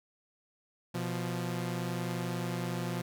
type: tone pair together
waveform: sawtooth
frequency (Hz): 123.38 / 174.61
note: B2 / F3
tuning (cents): -1 / 0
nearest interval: tritone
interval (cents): 601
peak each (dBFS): -32 / -31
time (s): 0.94-3.02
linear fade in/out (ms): 10
effects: none